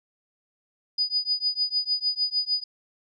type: tone with tremolo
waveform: sine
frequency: 4950 Hz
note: D#8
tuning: 10 cents flat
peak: -19 dBFS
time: 0.98-2.64 s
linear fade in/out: 5 ms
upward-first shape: triangle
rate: 6.6 Hz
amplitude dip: 100%
effects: none